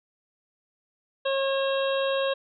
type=harmonic tone; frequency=543 Hz; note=C#5; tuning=36 cents flat; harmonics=1 / 2 / 3 / 5 / 6 / 7; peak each=-24 / -33 / -35 / -36 / -37 / -36 dBFS; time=1.25-2.34 s; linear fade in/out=10 ms; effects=none